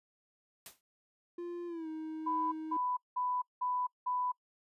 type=noise with exponential decay; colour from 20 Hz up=white; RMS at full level=-44 dBFS; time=0.66-0.81 s; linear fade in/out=1 ms; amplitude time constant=32 ms
type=tone with pitch glide; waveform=triangle; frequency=347.7 to 315.2 Hz; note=F4 to D#4; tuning=-8 to +23 cents; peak=-36 dBFS; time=1.38-2.77 s; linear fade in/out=5 ms; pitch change=-169 cents; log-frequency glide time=1.67-1.88 s
type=tone bursts; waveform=sine; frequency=995 Hz; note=B5; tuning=13 cents sharp; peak=-31 dBFS; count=5; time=2.26-4.32 s; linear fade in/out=10 ms; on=260 ms; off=190 ms
effects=noise-tail reverb RT60 0.1 s tail -25 dB re dry + resampled to 32000 Hz